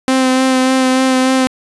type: tone with vibrato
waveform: sawtooth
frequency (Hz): 260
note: C4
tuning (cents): -11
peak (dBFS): -6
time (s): 0.08-1.47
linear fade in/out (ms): 0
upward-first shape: sine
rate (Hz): 3.4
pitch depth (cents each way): 17
effects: resampled to 24000 Hz